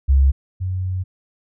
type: tone pair in turn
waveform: sine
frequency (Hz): 67.8 / 92.67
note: C#2 / F#2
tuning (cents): -38 / +3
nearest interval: perfect fourth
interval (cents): 541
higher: second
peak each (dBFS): -10 / -20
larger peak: first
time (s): 0.08-0.32 / 0.6-1.04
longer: second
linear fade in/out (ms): 20
effects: none